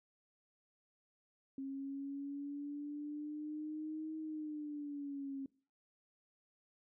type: exponential two-way sweep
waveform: sine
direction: up then down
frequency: 270 to 315.5 to 270 Hz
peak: -40 dBFS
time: 1.58-5.46 s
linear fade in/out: 2 ms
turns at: 4.17 s
effects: noise-tail reverb RT60 0.4 s tail -22 dB re dry